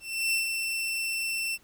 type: tone with ADSR envelope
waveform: sawtooth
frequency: 2688 Hz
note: E7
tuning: 33 cents sharp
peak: -20 dBFS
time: 0-1.58 s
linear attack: 330 ms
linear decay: 130 ms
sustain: -5 dB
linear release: 41 ms
effects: pink hiss -61 dBFS RMS until 1.63 s